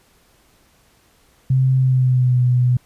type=tone with pitch glide; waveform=sine; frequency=131 to 124.36 Hz; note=C3 to B2; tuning=+2 to +12 cents; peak=-12 dBFS; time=1.5-2.77 s; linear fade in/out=5 ms; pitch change=-90 cents; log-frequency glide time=1.77-2.41 s; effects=pink hiss -56 dBFS RMS until 2.85 s + resampled to 32000 Hz